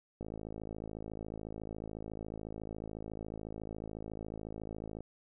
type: click train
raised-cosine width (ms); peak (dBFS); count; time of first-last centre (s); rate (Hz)
2; -29; 260; 0.21-5.006; 54
effects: none